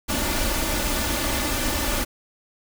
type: noise with comb filter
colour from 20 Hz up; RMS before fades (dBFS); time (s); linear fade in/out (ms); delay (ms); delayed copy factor
pink; -24; 0.08-2.05; 20; 3.4; +0.65
effects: none